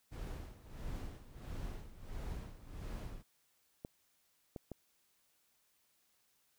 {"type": "noise with tremolo", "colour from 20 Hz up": "brown", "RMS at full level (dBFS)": -42, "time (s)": [0.11, 3.23], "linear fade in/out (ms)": 20, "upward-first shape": "sine", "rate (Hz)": 1.5, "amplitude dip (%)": 80}
{"type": "clicks", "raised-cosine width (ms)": 2, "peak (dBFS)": -30, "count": 3, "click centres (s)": [3.849, 4.562, 4.717]}
{"effects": ["white hiss -75 dBFS RMS until 6.58 s"]}